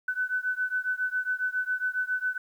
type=beating tone pair; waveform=sine; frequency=1501 / 1508.3 Hz; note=F#6 / F#6; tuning=+24 / +33 cents; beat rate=7.3 Hz; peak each=-29 / -30 dBFS; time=0.08-2.38 s; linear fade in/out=5 ms; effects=10-bit